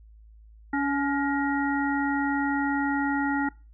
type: harmonic tone with a mistuned harmonic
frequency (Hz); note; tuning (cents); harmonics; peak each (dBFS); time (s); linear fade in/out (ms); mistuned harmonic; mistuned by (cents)
282; C#4; +30; 1 / 3 / 5 / 7; -25 / -30 / -32 / -33; 0.73-3.49; 5; 7; -74
effects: noise-tail reverb RT60 0.3 s tail -22 dB re dry + added 54 Hz sine -48 dBFS peak until 3.73 s